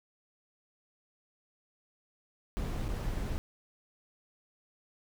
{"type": "noise with dropouts", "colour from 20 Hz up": "brown", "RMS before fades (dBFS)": -34, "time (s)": [2.57, 3.38], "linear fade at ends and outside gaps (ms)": 0, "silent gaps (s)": [2.882, 2.888], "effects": []}